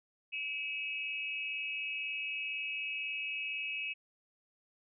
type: tone with amplitude modulation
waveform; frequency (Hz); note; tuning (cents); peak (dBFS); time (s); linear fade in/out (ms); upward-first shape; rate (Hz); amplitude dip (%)
sine; 2583; E7; -36; -31; 0.32-3.94; 20; sine; 278; 90
effects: none